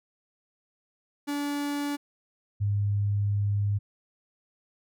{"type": "tone pair in turn", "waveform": ["45% pulse", "sine"], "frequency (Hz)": [288.2, 101.89], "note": ["D4", "G#2"], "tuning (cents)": [-33, -33], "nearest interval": "octave + tritone", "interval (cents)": 1800, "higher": "first", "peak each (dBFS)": [-28, -23], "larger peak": "second", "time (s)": [[1.27, 1.97], [2.6, 3.79]], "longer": "second", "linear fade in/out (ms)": 20, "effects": []}